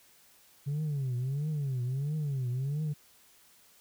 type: tone with vibrato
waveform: sine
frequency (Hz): 137.9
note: C#3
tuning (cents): -9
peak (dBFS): -27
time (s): 0.66-2.94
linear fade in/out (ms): 20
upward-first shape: triangle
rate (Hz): 1.5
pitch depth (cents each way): 230
effects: tanh soft clip ceiling -28 dBFS + white hiss -61 dBFS RMS until 3.8 s